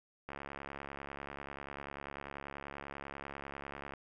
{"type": "click train", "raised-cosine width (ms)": 0.5, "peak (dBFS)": -28, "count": 257, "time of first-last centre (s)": [0.29, 3.937], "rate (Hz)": 70.2, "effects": []}